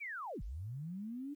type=linear two-way sweep; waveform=sine; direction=down then up; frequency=2400 to 38.89 to 297.9 Hz; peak=-40 dBFS; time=0-1.35 s; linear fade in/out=20 ms; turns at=0.42 s; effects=12-bit